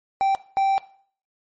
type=tone bursts at uneven times; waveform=triangle; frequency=780 Hz; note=G5; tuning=9 cents flat; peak=-15 dBFS; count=2; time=0.21-0.35 / 0.57-0.78 s; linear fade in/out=0 ms; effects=noise-tail reverb RT60 0.5 s tail -17 dB re dry + MP3 32 kbps